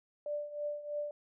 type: tone with tremolo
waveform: sine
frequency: 589 Hz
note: D5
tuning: 5 cents sharp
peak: -32 dBFS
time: 0.26-1.11 s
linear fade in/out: 2 ms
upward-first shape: triangle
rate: 3.1 Hz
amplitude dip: 80%
effects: none